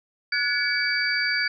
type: tone cluster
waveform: sine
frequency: 1463 / 1696 / 2272 / 4645 Hz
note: F#6 / G#6 / C#7 / D8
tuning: -20 / +36 / +42 / -20 cents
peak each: -27 dBFS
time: 0.32-1.48 s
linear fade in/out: 5 ms
effects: none

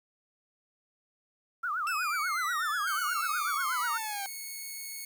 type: tone with vibrato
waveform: sine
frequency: 1318.5 Hz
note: E6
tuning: in tune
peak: -29 dBFS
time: 1.63-3.98 s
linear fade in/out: 10 ms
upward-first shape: triangle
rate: 8.2 Hz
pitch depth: 240 cents each way
type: exponential sweep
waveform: sawtooth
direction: down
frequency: 2683 to 778 Hz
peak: -31 dBFS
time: 1.87-4.26 s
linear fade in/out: 0 ms
type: tone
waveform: 5% pulse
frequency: 2203 Hz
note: C#7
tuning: 11 cents flat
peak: -28 dBFS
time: 2.87-5.05 s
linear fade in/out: 5 ms
effects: 10-bit

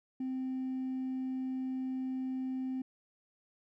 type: tone with hard clipping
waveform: triangle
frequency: 260 Hz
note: C4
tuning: 11 cents flat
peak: -33 dBFS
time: 0.2-2.82 s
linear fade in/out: 5 ms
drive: 2 dB
effects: none

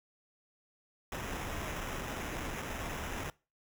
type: noise with sample-and-hold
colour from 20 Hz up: pink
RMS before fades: -39 dBFS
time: 1.12-3.3 s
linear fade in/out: 2 ms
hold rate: 4410 Hz
effects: noise-tail reverb RT60 0.3 s tail -22 dB re dry

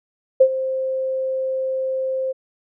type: tone with ADSR envelope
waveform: sine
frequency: 525 Hz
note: C5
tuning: 6 cents sharp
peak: -6 dBFS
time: 0.4-2.33 s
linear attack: 11 ms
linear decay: 68 ms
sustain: -14 dB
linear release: 21 ms
effects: none

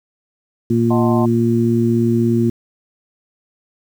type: harmonic tone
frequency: 116.54 Hz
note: A#2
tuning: in tune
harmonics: 1 / 2 / 3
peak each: -18 / -15 / -18 dBFS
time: 0.7-2.5 s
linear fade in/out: 5 ms
type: chord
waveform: sine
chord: D# diminished seventh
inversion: none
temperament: equal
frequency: 622.3 / 740 / 880 / 1046.5 Hz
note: D#5 / F#5 / A5 / C6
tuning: 0 / 0 / 0 / 0 cents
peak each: -23 / -25 / -26 / -25 dBFS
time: 0.9-1.26 s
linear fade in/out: 10 ms
effects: 7-bit

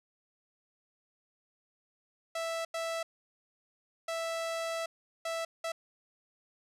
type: tone bursts at uneven times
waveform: sawtooth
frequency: 659.3 Hz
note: E5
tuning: in tune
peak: -29 dBFS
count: 5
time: 2.35-2.65 / 2.74-3.03 / 4.08-4.86 / 5.25-5.45 / 5.64-5.72 s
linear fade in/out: 5 ms
effects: low-pass 10000 Hz 12 dB/octave

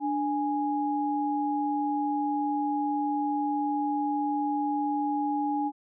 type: tone pair together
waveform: sine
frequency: 293.6 / 828.9 Hz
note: D4 / G#5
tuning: 0 / -4 cents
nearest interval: octave + tritone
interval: 1796 cents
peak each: -28 / -28 dBFS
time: 0-5.72 s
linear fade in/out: 50 ms
effects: none

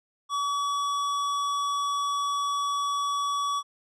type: tone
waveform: square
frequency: 1138 Hz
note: C#6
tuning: 45 cents sharp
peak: -26 dBFS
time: 0.29-3.63 s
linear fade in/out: 50 ms
effects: low-pass 7000 Hz 12 dB/octave

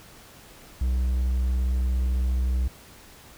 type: tone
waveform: triangle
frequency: 63 Hz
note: B1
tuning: 35 cents sharp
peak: -19 dBFS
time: 0.81-2.68 s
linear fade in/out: 5 ms
effects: pink hiss -49 dBFS RMS until 3.37 s

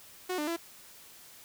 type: tone with pitch steps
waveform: sawtooth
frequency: 366.1 / 298.9 / 336.2 Hz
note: F#4 / D4 / E4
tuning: -18 / +31 / +34 cents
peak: -27 dBFS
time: 0.29-0.566 s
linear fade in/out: 10 ms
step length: 92 ms
effects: white hiss -53 dBFS RMS until 1.44 s

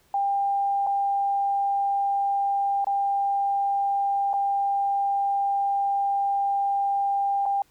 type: tone with dropouts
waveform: sine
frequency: 797 Hz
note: G5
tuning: 28 cents sharp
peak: -21 dBFS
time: 0.14-7.62 s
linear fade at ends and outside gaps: 2 ms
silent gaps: 0.866-0.87 / 2.845-2.869 / 4.332-4.338 / 7.456-7.461 s
effects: pink hiss -62 dBFS RMS until 7.7 s

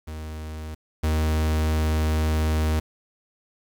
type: tone pair in turn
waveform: 45% pulse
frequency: 78.1 / 78.1 Hz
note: D#2 / D#2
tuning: +7 / +7 cents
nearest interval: unison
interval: 0 cents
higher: neither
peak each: -32 / -20 dBFS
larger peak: second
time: 0.07-0.75 / 1.03-2.8 s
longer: second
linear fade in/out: 10 ms
effects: 8-bit

